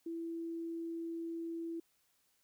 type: tone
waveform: sine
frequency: 332.5 Hz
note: E4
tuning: 15 cents sharp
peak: -38 dBFS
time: 0.06-1.8 s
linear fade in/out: 5 ms
effects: white hiss -75 dBFS RMS until 2.43 s